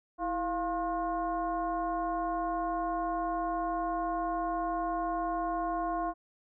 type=tone with frequency modulation; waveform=sine; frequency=699 Hz; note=F5; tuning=1 cent sharp; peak=-29 dBFS; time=0.18-6.14 s; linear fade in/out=50 ms; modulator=371 Hz; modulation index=1.1; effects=none